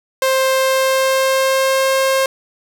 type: tone with pitch glide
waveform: sawtooth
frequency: 527 to 533.4 Hz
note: C5 to C5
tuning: +12 to +33 cents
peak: -9 dBFS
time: 0.22-2.26 s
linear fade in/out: 2 ms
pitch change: +21 cents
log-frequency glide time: 0.54-1.92 s
effects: none